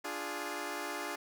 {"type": "chord", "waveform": "10% pulse", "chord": "D diminished", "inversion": "none", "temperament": "equal", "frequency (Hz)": [293.7, 349.2, 415.3], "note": ["D4", "F4", "Ab4"], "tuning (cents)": [0, 0, 0], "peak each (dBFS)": -33, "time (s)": [0.04, 1.16], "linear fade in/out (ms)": 10, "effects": []}